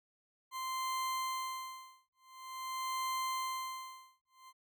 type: tone with tremolo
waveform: 40% pulse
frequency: 1042 Hz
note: C6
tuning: 7 cents flat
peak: -33 dBFS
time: 0.51-4.53 s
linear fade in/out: 50 ms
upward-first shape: sine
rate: 0.47 Hz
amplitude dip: 100%
effects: none

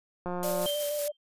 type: click train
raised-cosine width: 1 ms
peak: -21 dBFS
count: 72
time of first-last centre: 0.26-0.659 s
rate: 178 Hz
type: noise with tremolo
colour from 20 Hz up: blue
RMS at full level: -34 dBFS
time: 0.43-1.08 s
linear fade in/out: 0 ms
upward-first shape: square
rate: 5.4 Hz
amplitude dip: 30%
type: tone with vibrato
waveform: sine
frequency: 587.3 Hz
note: D5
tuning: in tune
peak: -29 dBFS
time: 0.43-1.12 s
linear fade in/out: 20 ms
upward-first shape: square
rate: 6.3 Hz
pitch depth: 18 cents each way
type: tone with exponential decay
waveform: sine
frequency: 3151 Hz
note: G7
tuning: 8 cents sharp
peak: -29 dBFS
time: 0.66-1.17 s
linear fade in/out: 5 ms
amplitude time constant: 110 ms
effects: resampled to 32000 Hz

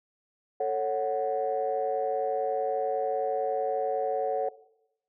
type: chord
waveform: sine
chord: F# minor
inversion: first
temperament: just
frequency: 444 / 555 / 740 Hz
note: A4 / C#5 / F#5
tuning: +16 / +2 / 0 cents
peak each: -29 dBFS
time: 0.6-4.49 s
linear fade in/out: 5 ms
effects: noise-tail reverb RT60 0.8 s tail -18 dB re dry + tanh soft clip ceiling -18 dBFS

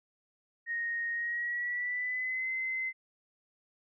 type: tone with pitch glide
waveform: sine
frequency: 1864.7 to 2057 Hz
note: A#6 to C7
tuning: 0 to -30 cents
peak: -31 dBFS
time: 0.66-2.93 s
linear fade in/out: 50 ms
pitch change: +170 cents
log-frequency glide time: 1.12-2.5 s
effects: none

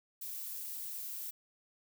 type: noise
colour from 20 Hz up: violet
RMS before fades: -42 dBFS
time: 0.21-1.31 s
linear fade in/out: 10 ms
effects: none

